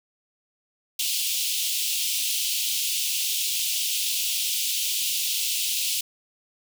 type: high-pass noise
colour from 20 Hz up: pink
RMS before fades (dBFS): -26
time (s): 0.99-6.01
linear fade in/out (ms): 5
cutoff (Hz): 2700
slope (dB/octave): 48
effects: none